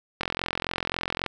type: click train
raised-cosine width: 0.3 ms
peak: -10 dBFS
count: 47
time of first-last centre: 0.21-1.263 s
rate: 43.7 Hz
effects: none